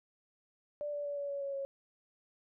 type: tone with pitch steps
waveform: sine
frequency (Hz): 587.3 / 580.9 / 574.5 / 568.3 / 562.1 / 555.9 / 549.9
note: D5 / D5 / D5 / C#5 / C#5 / C#5 / C#5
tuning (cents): 0 / -19 / -38 / +43 / +24 / +5 / -14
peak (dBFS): -35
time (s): 0.81-1.65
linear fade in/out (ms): 0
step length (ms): 120
effects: none